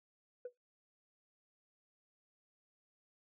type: tone with exponential decay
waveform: sine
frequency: 493.9 Hz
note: B4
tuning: in tune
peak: -36 dBFS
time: 0.45-0.53 s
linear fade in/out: 5 ms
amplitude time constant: 16 ms
effects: noise-tail reverb RT60 0.2 s tail -24 dB re dry + tanh soft clip ceiling -38 dBFS